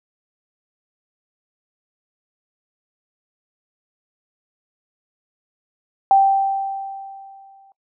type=tone with exponential decay; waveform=sine; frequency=782 Hz; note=G5; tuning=4 cents flat; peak=-8 dBFS; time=6.11-7.72 s; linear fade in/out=1 ms; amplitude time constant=350 ms; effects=noise-tail reverb RT60 0.1 s tail -20 dB re dry